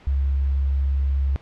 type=tone; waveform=sine; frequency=68.4 Hz; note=C#2; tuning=23 cents flat; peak=-18 dBFS; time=0.07-1.36 s; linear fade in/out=0 ms; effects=pink hiss -49 dBFS RMS until 1.41 s + low-pass 3000 Hz 12 dB/octave